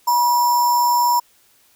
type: tone with sample-and-hold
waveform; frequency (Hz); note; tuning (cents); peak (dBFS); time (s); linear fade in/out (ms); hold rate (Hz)
sine; 968; B5; -35; -13; 0.07-1.2; 10; 6300
effects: white hiss -56 dBFS RMS until 1.75 s